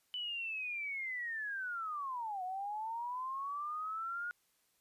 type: linear two-way sweep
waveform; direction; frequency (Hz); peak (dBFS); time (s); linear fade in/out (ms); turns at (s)
sine; down then up; 3000 to 723 to 1443; -37; 0.14-4.31; 0; 2.43
effects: white hiss -75 dBFS RMS until 4.8 s + resampled to 32000 Hz